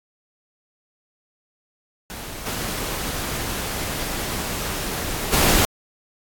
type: noise with level steps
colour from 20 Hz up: pink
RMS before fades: -34 / -27 / -17 dBFS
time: 2.1-5.65 s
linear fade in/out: 0 ms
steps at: 2.45 / 5.32 s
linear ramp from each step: 20 ms
effects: AAC 64 kbps